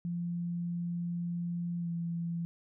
sine tone with pitch glide, 172.7 to 169.34 Hz, F3 to E3, -19 to +47 cents, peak -32 dBFS, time 0.05-2.45 s, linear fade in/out 0 ms, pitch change -34 cents, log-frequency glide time 1.79-1.89 s, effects none

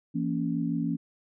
sine chord, A# diminished, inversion second, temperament just, 167.82 / 233.1 / 279.7 Hz, E3 / A#3 / C#4, +31 / 0 / +16 cents, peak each -30 / -31 / -30 dBFS, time 0.14-0.97 s, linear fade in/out 20 ms, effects none

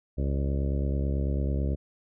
harmonic tone with a mistuned harmonic, 69.1 Hz, C#2, 5 cents flat, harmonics 1 / 2 / 3 / 4 / 5 / 6 / 7 / 8 / 9, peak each -26 / -32 / -36 / -38 / -40 / -42 / -43 / -44 / -45 dBFS, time 0.17-1.76 s, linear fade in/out 20 ms, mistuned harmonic 9, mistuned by -41 cents, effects none

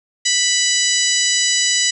harmonic tone, 987.8 Hz, B5, in tune, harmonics 2 / 3 / 4 / 5 / 6 / 7 / 8, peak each -22 / -22 / -22 / -22 / -22 / -22 / -22 dBFS, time 0.25-1.91 s, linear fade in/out 10 ms, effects none

